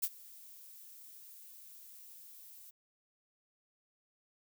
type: noise with ADSR envelope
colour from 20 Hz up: violet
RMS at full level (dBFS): -31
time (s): 0.02-2.71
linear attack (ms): 15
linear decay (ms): 48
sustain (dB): -23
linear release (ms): 12
effects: none